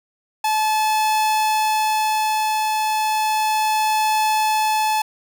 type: tone with tremolo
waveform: 45% pulse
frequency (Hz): 864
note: A5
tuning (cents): -32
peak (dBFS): -16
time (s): 0.44-5.02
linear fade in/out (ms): 5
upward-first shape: triangle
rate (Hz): 0.33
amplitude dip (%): 25
effects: none